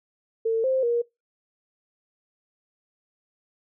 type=tone with pitch steps; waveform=sine; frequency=450.8 / 524 / 473.2 Hz; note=A4 / C5 / A#4; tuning=+42 / +2 / +26 cents; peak=-20 dBFS; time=0.45-1.02 s; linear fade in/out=10 ms; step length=190 ms; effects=noise-tail reverb RT60 0.2 s tail -23 dB re dry